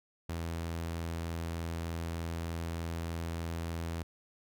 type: tone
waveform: sawtooth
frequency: 83.3 Hz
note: E2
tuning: 19 cents sharp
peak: -31 dBFS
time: 0.29-4.03 s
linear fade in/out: 5 ms
effects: none